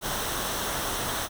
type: noise with comb filter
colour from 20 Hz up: pink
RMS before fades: -30 dBFS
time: 0.01-1.29 s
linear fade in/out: 50 ms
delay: 0.42 ms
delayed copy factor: -0.5
effects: none